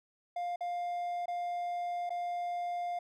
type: tone with dropouts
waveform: triangle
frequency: 703 Hz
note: F5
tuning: 11 cents sharp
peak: -31 dBFS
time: 0.36-2.99 s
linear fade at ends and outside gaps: 5 ms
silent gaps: 0.56-0.607 / 1.258-1.28 / 2.094-2.103 s
effects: none